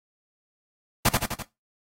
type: noise with echo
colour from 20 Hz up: pink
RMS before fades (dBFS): -19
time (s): 1.05-1.09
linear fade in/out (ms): 5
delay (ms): 84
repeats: 4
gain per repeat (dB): -4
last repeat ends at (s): 1.426
effects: noise-tail reverb RT60 0.2 s tail -17 dB re dry + AAC 48 kbps